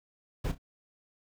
brown noise with echo, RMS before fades -31 dBFS, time 0.44-0.52 s, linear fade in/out 10 ms, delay 31 ms, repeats 2, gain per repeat -12 dB, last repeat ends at 0.582 s, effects none

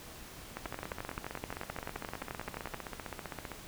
two click trains, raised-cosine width 0.5 ms, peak -24 / -22 dBFS, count 45 / 26, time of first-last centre 0.66-3.517 / 0.57-2.744 s, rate 15.4 / 11.5 Hz, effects pink hiss -49 dBFS RMS until 3.67 s

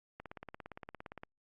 click train, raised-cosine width 0.5 ms, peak -30 dBFS, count 19, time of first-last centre 0.2-1.234 s, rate 17.4 Hz, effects Opus 48 kbps

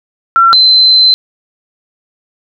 sine tone pair in turn, 1356 / 4072 Hz, E6 / C8, +49 / -48 cents, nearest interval octave + perfect fifth, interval 1903 cents, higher second, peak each -3 dBFS, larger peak neither, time 0.36-0.53 / 0.53-1.14 s, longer second, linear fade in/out 0 ms, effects none

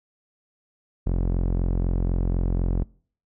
sawtooth tone with low-pass filter, 44.01 Hz, F1, 14 cents sharp, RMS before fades -23 dBFS, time 1.06-2.84 s, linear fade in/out 10 ms, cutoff 490 Hz, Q 0.58, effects noise-tail reverb RT60 0.5 s tail -25 dB re dry

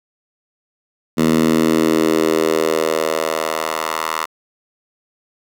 10% pulse tone with high-pass filter sweep, 79.8 Hz, D#2, 44 cents sharp, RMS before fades -17 dBFS, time 1.17-4.26 s, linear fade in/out 20 ms, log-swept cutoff 210 to 1000 Hz, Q 2.2, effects none

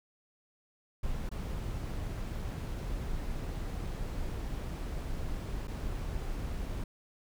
brown noise with dropouts, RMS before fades -36 dBFS, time 1.03-6.84 s, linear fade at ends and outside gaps 5 ms, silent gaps 1.292-1.314 / 5.673-5.679 s, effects none

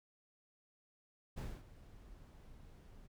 brown noise with ADSR envelope, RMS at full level -40 dBFS, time 1.36-3.08 s, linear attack 20 ms, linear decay 240 ms, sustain -17 dB, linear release 25 ms, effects none

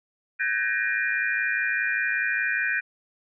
sine tone cluster, 1517 / 1622 / 1734 / 1871 / 2413 Hz, F#6 / G#6 / A6 / A#6 / D7, +43 / -41 / -26 / +6 / +46 cents, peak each -28 / -29 / -33 / -29 / -29 dBFS, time 0.39-2.81 s, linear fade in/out 20 ms, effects none

